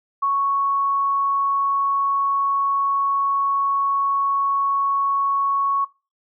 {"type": "tone", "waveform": "sine", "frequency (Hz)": 1108.7, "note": "C#6", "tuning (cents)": 0, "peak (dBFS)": -17, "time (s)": [0.22, 5.85], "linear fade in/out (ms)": 10, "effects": ["noise-tail reverb RT60 0.3 s tail -21 dB re dry"]}